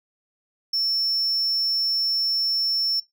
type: tone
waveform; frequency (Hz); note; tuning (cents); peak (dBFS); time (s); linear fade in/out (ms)
triangle; 5400; E8; +41; -20; 0.73-3; 5
effects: noise-tail reverb RT60 0.2 s tail -21 dB re dry